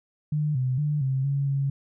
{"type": "tone with pitch steps", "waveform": "sine", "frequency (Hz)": [150.5, 128.3, 148.7, 133, 139.7, 138.2], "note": ["D3", "C3", "D3", "C3", "C#3", "C#3"], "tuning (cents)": [43, -34, 22, 29, 14, -5], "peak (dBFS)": -22, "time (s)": [0.32, 1.7], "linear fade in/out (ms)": 5, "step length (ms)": 230, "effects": []}